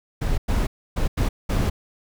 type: noise bursts at uneven times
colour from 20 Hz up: brown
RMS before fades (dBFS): -21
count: 5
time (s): 0.21-0.38 / 0.48-0.67 / 0.96-1.08 / 1.17-1.29 / 1.49-1.7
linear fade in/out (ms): 10
effects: none